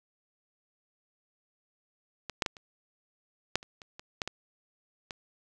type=clicks; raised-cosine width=0.2 ms; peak=-19 / -9 / -12 / -30 / -8 / -29 / -29 / -26 / -13 / -17 / -21 dBFS; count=11; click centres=2.297 / 2.422 / 2.462 / 2.568 / 3.556 / 3.629 / 3.818 / 3.995 / 4.218 / 4.276 / 5.108 s; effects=none